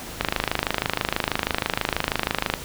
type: click train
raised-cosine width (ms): 0.3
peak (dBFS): -4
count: 62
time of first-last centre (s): 0.21-2.538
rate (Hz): 26.2
effects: pink hiss -36 dBFS RMS until 2.64 s